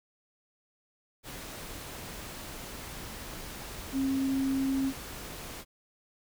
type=tone in noise; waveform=sine; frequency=268.7 Hz; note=C4; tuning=46 cents sharp; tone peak=-26 dBFS; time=3.92-4.93 s; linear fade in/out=50 ms; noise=pink; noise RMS=-42 dBFS; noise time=1.23-5.65 s; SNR=+13 dB; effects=none